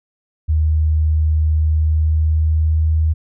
sine tone with pitch glide, 77.78 to 78.91 Hz, D#2 to D#2, 0 to +25 cents, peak -12 dBFS, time 0.48-3.14 s, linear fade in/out 20 ms, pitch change +25 cents, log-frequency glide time 1.61-2.93 s, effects none

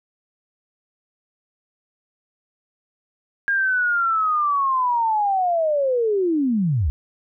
sine linear sweep, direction down, 1624 to 61.74 Hz, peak -17 dBFS, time 3.48-6.9 s, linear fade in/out 0 ms, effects none

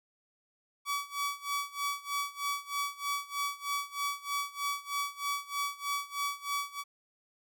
sawtooth tone with tremolo, 1141 Hz, C#6, 50 cents sharp, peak -26 dBFS, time 0.85-6.84 s, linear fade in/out 50 ms, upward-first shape sine, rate 3.2 Hz, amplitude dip 90%, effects none

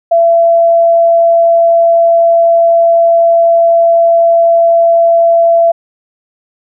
sine tone, 673 Hz, E5, 36 cents sharp, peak -4 dBFS, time 0.11-5.72 s, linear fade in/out 10 ms, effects none

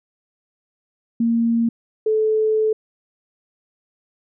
sine tone pair in turn, 231.4 / 434.9 Hz, A#3 / A4, -13 / -20 cents, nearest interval major seventh, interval 1093 cents, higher second, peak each -15 dBFS, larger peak neither, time 1.2-1.69 / 2.06-2.73 s, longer second, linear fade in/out 5 ms, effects none

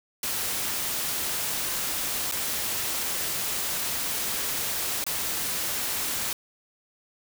white noise with dropouts, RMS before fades -29 dBFS, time 0.23-6.33 s, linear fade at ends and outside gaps 2 ms, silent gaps 2.314-2.321 / 5.041-5.065 s, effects none

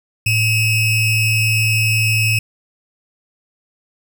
square ring-modulated tone, 1331 Hz, E6, 16 cents sharp, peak -11 dBFS, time 0.26-2.39 s, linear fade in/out 5 ms, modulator 1220 Hz, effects none

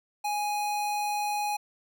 square tone, 830.6 Hz, G#5, in tune, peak -28 dBFS, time 0.24-1.57 s, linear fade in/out 10 ms, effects none

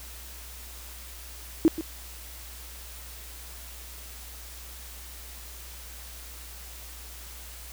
sine tone with echo, 322.2 Hz, E4, 39 cents flat, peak -14 dBFS, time 1.65-1.68 s, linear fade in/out 0 ms, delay 130 ms, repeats 1, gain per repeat -14 dB, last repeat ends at 1.81 s, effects added 60 Hz sine -44 dBFS peak until 7.72 s + white hiss -45 dBFS RMS until 7.72 s

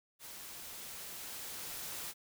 white noise with level ramp, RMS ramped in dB -49 to -42 dBFS, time 0.19-2.14 s, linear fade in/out 50 ms, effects none

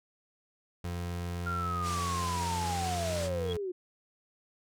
30% pulse tone, 87.31 Hz, F2, in tune, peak -31 dBFS, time 0.84-3.57 s, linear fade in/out 5 ms
sine linear sweep, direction down, 1400 to 352.2 Hz, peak -32 dBFS, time 1.46-3.72 s, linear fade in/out 10 ms
white low-pass noise, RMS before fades -41 dBFS, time 1.82-3.3 s, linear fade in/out 50 ms, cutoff 8500 Hz, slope 24 dB/octave
sine tone with exponential growth, 3322 Hz, G#7, in tune, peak -34 dBFS, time 3.43-3.53 s, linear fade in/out 5 ms, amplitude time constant 21 ms
effects none

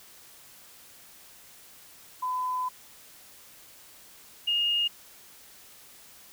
sine tone pair in turn, 1009 / 2845 Hz, B5 / F7, +37 / +31 cents, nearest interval octave + tritone, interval 1794 cents, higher second, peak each -27 / -23 dBFS, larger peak second, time 2.22-2.69 / 4.47-4.88 s, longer first, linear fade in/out 10 ms, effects white hiss -52 dBFS RMS until 6.32 s

